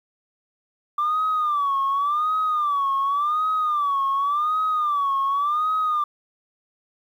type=tone with vibrato; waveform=sine; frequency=1174.7 Hz; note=D6; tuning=in tune; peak=-18 dBFS; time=0.98-6.04 s; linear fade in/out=5 ms; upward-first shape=sine; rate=0.89 Hz; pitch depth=130 cents each way; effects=tanh soft clip ceiling -16 dBFS + 9-bit